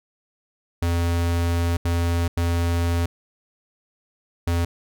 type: tone bursts at uneven times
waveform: square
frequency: 85.4 Hz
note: F2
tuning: 38 cents flat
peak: -20 dBFS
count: 4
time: 0.82-1.77 / 1.85-2.28 / 2.37-3.06 / 4.47-4.65 s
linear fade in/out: 5 ms
effects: none